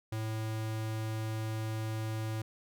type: tone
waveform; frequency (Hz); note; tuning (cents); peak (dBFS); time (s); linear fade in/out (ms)
square; 110; A2; 0; -34; 0.12-2.42; 5
effects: none